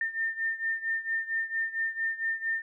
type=beating tone pair; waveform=sine; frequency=1806 / 1810.4 Hz; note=A6 / A6; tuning=+45 / +49 cents; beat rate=4.4 Hz; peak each=-30 / -33 dBFS; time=0.01-2.62 s; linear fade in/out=2 ms; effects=none